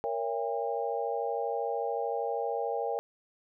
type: chord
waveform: sine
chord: A# diminished seventh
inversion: none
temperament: just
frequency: 466.2 / 559.4 / 671.3 / 805.5 Hz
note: A#4 / C#5 / E5 / G5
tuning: 0 / +16 / +31 / +47 cents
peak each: -33 / -36 / -37 / -34 dBFS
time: 0.04-2.99 s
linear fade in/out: 0 ms
effects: none